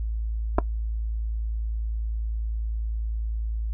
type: clicks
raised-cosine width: 1 ms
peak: -7 dBFS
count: 2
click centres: 0.584 / 0.587 s
effects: noise-tail reverb RT60 0.1 s tail -18 dB re dry + added 55 Hz sine -25 dBFS peak until 3.73 s